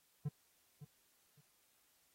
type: tone with echo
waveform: triangle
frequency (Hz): 146.83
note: D3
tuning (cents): 0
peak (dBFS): -33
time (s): 0.25-0.29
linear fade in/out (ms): 10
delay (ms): 560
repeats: 2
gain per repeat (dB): -13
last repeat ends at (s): 1.41
effects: white hiss -74 dBFS RMS until 2.14 s + AAC 48 kbps